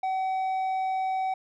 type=tone with low-pass filter; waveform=square; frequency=758 Hz; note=F#5; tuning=42 cents sharp; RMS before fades=-28 dBFS; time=0.03-1.34 s; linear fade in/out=5 ms; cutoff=1700 Hz; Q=0.5; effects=none